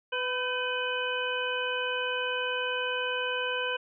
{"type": "harmonic tone with a mistuned harmonic", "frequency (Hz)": 500, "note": "B4", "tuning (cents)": 21, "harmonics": [1, 2, 3, 5, 6], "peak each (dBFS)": [-33, -36, -33, -36, -35], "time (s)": [0.12, 3.77], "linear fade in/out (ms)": 10, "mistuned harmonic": 3, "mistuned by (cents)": 40, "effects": []}